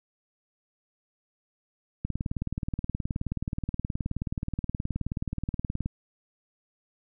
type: click train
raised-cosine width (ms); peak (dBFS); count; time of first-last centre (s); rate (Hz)
5; -17; 73; 2.05-5.86; 18.9
effects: none